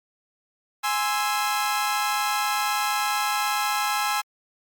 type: chord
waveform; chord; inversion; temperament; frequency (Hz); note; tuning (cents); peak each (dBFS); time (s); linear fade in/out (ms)
sawtooth; Ab augmented; none; equal; 830.6 / 1046.5 / 1318.5; Ab5 / C6 / E6; 0 / 0 / 0; -22 / -25 / -24; 0.83-4.22; 20
effects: Opus 48 kbps